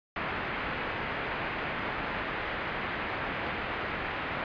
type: low-pass noise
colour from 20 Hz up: white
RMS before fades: -34 dBFS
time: 0.16-4.44 s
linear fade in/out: 2 ms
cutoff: 2300 Hz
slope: 24 dB/octave
effects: resampled to 11025 Hz